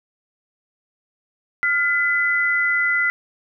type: tone pair together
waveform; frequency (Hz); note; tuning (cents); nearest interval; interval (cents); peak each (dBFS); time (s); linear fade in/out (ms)
sine; 1410.5 / 2011; F6 / B6; +17 / +31; tritone; 614; -21 / -18; 1.63-3.1; 0
effects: none